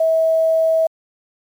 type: tone with quantisation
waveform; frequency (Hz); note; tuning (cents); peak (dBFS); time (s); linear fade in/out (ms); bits
sine; 647; E5; -32; -12; 0-0.87; 5; 7
effects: MP3 96 kbps